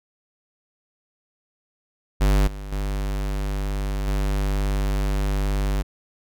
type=tone with level steps; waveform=square; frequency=49.44 Hz; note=G1; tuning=15 cents sharp; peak=-16 / -32 / -24 / -21 dBFS; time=2.2-5.83 s; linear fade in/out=20 ms; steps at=2.47 / 2.72 / 4.07 s; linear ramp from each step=5 ms; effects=none